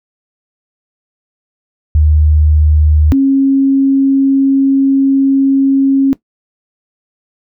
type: tone pair in turn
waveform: sine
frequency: 76.3 / 271.9 Hz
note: D#2 / C#4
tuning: -33 / -33 cents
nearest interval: octave + minor seventh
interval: 2200 cents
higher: second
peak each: -6 dBFS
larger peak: neither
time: 1.95-3.12 / 3.12-6.13 s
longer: second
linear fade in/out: 0 ms
effects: noise-tail reverb RT60 0.1 s tail -17 dB re dry